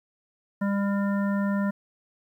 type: harmonic tone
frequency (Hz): 200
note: G3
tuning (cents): +35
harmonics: 1 / 3 / 5 / 7 / 9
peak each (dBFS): -23 / -34 / -37 / -38 / -40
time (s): 0.61-1.71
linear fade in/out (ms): 10
effects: 10-bit